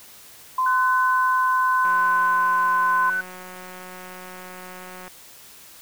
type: tone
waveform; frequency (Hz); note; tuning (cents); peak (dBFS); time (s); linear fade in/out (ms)
sine; 1030; C6; -28; -18; 0.58-3.1; 5
type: tone with tremolo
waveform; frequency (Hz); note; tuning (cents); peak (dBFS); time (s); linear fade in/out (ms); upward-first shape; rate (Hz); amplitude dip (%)
sine; 1500; F#6; +23; -21; 0.66-3.21; 5; sine; 0.89; 25
type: click train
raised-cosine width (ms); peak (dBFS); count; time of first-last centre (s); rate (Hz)
0.5; -25; 592; 1.85-5.08; 183
effects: white hiss -46 dBFS RMS until 5.81 s